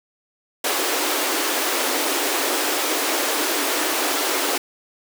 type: high-pass noise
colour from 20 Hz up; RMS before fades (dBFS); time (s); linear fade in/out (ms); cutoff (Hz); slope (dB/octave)
pink; -22; 0.64-4.58; 5; 270; 96
effects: none